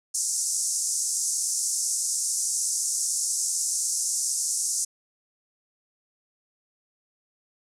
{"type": "band-pass noise", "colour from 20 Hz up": "pink", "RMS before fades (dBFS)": -27, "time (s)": [0.14, 4.85], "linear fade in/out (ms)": 10, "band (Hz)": [5700, 10000], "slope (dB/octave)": 48, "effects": []}